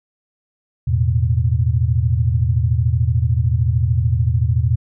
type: chord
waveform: sine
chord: E suspended fourth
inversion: none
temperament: equal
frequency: 82.41 / 110 / 123.47 Hz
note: E2 / A2 / B2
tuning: 0 / 0 / 0 cents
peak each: -18 dBFS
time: 0.87-4.76 s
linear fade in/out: 10 ms
effects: none